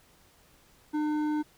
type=tone with hard clipping; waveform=sine; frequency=302.2 Hz; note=D4; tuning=50 cents sharp; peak=-28 dBFS; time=0.93-1.43 s; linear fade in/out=20 ms; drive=9 dB; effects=pink hiss -61 dBFS RMS until 1.57 s